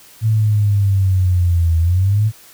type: linear two-way sweep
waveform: sine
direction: down then up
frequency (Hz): 111.6 to 81.3 to 111.6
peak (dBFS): -11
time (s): 0.21-2.32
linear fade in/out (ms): 50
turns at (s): 1.79
effects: white hiss -44 dBFS RMS until 2.53 s